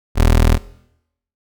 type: tone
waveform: 25% pulse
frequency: 40.46 Hz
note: E1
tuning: 32 cents flat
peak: -6 dBFS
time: 0.15-0.59 s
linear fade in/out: 50 ms
effects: noise-tail reverb RT60 0.8 s tail -19 dB re dry